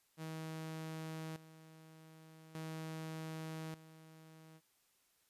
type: tone with tremolo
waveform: sawtooth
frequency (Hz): 159.3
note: D#3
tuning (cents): +41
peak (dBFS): -39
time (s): 0.17-4.61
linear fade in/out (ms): 50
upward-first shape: square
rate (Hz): 0.42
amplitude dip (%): 80
effects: white hiss -75 dBFS RMS until 5.29 s + resampled to 32000 Hz